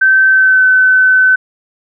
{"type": "tone with pitch glide", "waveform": "sine", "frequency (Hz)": [1545, 1517.6], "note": ["G6", "F#6"], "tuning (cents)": [-26, 43], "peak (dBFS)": -5, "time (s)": [0.01, 1.36], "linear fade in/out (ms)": 10, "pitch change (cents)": -31, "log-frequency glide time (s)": [0.29, 0.64], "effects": []}